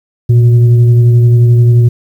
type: tone with frequency modulation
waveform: sine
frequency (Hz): 117.8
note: A#2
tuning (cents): +19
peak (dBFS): -3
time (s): 0.29-1.89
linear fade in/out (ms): 10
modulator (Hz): 247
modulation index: 0.3
effects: 7-bit